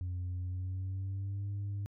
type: tone with pitch glide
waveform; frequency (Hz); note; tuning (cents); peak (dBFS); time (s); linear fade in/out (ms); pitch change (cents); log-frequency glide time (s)
sine; 90.2 to 100.66; F#2 to G2; -44 to +46; -32; 0.01-1.86; 0; +190; 0.41-1.49
effects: tanh soft clip ceiling -33 dBFS